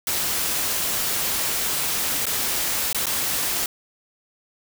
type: noise with dropouts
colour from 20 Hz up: white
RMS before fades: -24 dBFS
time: 0.07-3.66 s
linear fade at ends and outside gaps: 2 ms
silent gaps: 2.256-2.266 / 2.929-2.946 / 3.058-3.067 s
effects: none